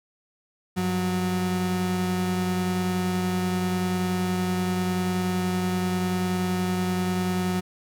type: tone pair together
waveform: 35% pulse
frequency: 96.47 / 182.5 Hz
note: G2 / F#3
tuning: -27 / -24 cents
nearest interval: major seventh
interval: 1103 cents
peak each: -31 / -22 dBFS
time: 0.76-7.61 s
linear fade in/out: 20 ms
effects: none